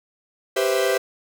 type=chord; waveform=45% pulse; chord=C major seventh; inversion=second; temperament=equal; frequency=392 / 493.9 / 523.3 / 659.3 Hz; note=G4 / B4 / C5 / E5; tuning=0 / 0 / 0 / 0 cents; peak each=-23 / -26 / -23 / -26 dBFS; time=0.56-0.98 s; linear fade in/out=10 ms; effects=none